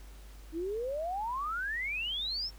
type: exponential sweep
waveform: sine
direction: up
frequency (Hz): 311.1 to 5530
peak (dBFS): -32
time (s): 0.52-2.51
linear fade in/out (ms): 50
effects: added 50 Hz sine -47 dBFS peak until 2.58 s + pink hiss -58 dBFS RMS until 2.58 s